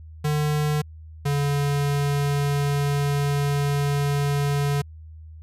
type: tone pair in turn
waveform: square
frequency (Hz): 150 / 142.96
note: D3 / D3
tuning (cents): +37 / -46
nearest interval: minor second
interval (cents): 83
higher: first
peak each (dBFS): -21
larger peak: neither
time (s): 0.24-0.82 / 1.25-4.82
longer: second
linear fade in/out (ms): 10
effects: added 79 Hz sine -39 dBFS peak until 5.42 s + resampled to 32000 Hz